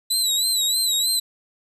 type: tone with vibrato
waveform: 25% pulse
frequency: 3951 Hz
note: B7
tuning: in tune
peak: -14 dBFS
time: 0.1-1.2 s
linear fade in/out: 10 ms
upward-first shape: sine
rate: 3.2 Hz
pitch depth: 83 cents each way
effects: none